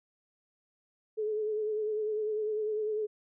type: tone with vibrato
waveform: sine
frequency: 428.2 Hz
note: A4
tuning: 47 cents flat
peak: -29 dBFS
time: 1.17-3.07 s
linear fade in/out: 20 ms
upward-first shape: sine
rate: 10 Hz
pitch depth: 37 cents each way
effects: none